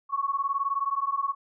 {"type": "beating tone pair", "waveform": "sine", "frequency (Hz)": [1100, 1119], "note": ["C#6", "C#6"], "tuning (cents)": [-14, 16], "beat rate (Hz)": 19, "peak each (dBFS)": -28, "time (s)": [0.09, 1.35], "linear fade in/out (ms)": 50, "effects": []}